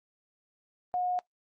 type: tone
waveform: sine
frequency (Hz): 723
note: F#5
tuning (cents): -40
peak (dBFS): -27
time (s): 0.94-1.19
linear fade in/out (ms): 0
effects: noise-tail reverb RT60 0.1 s tail -20 dB re dry + Opus 24 kbps